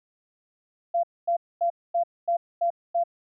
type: tone bursts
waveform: sine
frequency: 686 Hz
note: F5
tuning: 31 cents flat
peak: -20 dBFS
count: 7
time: 0.94-3.038 s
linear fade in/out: 10 ms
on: 94 ms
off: 240 ms
effects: none